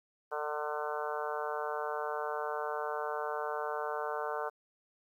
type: harmonic tone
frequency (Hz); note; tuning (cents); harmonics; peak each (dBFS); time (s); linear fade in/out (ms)
150; D3; +37; 3 / 4 / 5 / 6 / 7 / 8 / 9 / 10; -39 / -40 / -41 / -42 / -42 / -43 / -44 / -44; 0.31-4.5; 20
effects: 11-bit